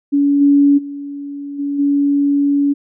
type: tone with level steps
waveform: sine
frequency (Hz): 283.8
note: C#4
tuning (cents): +41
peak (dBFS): -10 / -7 / -24 / -17 / -11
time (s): 0.12-2.74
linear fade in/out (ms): 20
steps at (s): 0.4 / 0.77 / 1.58 / 1.78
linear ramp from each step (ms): 20
effects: none